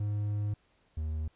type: tone pair in turn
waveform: triangle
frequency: 103.83 / 77.78 Hz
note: G#2 / D#2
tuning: 0 / 0 cents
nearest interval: perfect fourth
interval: 500 cents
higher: first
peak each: -27 / -29 dBFS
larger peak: first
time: 0-0.54 / 0.97-1.28 s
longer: first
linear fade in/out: 5 ms
effects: pink hiss -69 dBFS RMS until 1.35 s + resampled to 8000 Hz